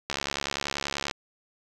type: click train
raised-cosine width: 0.2 ms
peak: -11 dBFS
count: 72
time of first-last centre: 0.1-1.111 s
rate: 70.2 Hz
effects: none